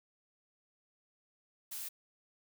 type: noise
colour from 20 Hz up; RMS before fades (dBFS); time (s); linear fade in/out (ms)
blue; -42; 1.71-1.89; 10
effects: none